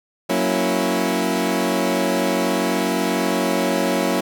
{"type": "chord", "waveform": "20% pulse", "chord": "F# dominant seventh", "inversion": "none", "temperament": "equal", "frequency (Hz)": [185, 233.1, 277.2, 329.6], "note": ["F#3", "A#3", "C#4", "E4"], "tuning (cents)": [0, 0, 0, 0], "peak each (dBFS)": -19, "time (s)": [0.29, 4.21], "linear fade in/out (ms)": 10, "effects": []}